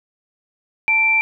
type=tone pair together; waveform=sine; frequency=880 / 2349 Hz; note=A5 / D7; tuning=0 / 0 cents; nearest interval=octave + perfect fourth; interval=1700 cents; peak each=-25 / -13 dBFS; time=0.88-1.21 s; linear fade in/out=0 ms; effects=none